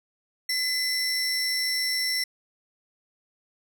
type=tone pair together; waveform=40% pulse; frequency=2017 / 5447 Hz; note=B6 / F8; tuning=+36 / -44 cents; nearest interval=octave + perfect fourth; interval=1720 cents; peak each=-28 / -25 dBFS; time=0.49-2.24 s; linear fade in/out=5 ms; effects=none